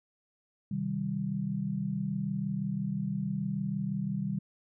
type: chord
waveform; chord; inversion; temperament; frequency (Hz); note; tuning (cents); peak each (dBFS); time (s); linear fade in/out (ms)
sine; C minor; none; just; 130.81 / 156.98 / 196.22; C3 / Eb3 / G3; 0 / +16 / +2; -37 / -35 / -32; 0.71-4.39; 5
effects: none